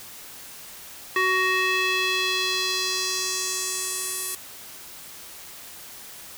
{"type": "tone with band-pass filter sweep", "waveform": "square", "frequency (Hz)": 373.5, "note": "F#4", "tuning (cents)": 16, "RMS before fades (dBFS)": -25, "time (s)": [1.16, 4.35], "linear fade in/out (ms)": 2, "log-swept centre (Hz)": [1800, 11000], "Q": 1.7, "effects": ["white hiss -42 dBFS RMS until 6.37 s"]}